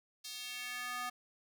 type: tone with high-pass filter sweep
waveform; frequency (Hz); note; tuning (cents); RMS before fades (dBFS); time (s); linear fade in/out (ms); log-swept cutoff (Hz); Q
square; 246.7; B3; -2; -42; 0.24-1.1; 10; 4400 to 990; 1.8
effects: none